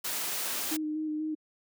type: noise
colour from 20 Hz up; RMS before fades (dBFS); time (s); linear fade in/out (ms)
white; -33; 0.04-0.77; 10
type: tone with vibrato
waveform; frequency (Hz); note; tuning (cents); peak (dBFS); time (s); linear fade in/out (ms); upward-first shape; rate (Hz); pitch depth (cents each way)
sine; 308.3; D#4; -16; -29; 0.71-1.35; 10; square; 4.1; 17
effects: high-pass 200 Hz 12 dB/octave